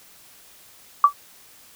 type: tone with exponential decay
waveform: sine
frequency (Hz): 1155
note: D6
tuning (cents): -29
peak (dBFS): -5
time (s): 1.04-1.13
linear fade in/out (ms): 2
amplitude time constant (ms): 19
effects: white hiss -50 dBFS RMS until 1.75 s